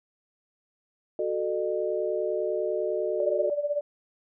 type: chord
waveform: sine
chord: D# diminished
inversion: first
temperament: equal with one note detuned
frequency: 370 / 440 / 608 Hz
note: F#4 / A4 / D#5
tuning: 0 / 0 / -40 cents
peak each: -30 / -30 / -29 dBFS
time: 1.19-3.5 s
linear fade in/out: 2 ms
type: tone with tremolo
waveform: sine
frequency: 584 Hz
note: D5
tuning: 10 cents flat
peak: -22 dBFS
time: 3.2-3.81 s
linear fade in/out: 2 ms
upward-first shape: sine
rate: 16 Hz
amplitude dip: 75%
effects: none